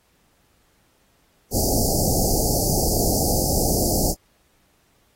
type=band-stop noise; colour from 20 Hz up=pink; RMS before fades=-21 dBFS; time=1.51-4.15 s; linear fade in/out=50 ms; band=810 to 4600 Hz; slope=96 dB/octave; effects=pink hiss -63 dBFS RMS until 5.15 s + AAC 48 kbps